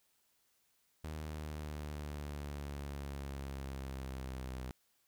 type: linear sweep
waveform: sawtooth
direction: down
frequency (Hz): 77.78 to 63.7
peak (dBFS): -37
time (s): 1.04-4.71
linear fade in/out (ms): 0
effects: white hiss -75 dBFS RMS until 5.07 s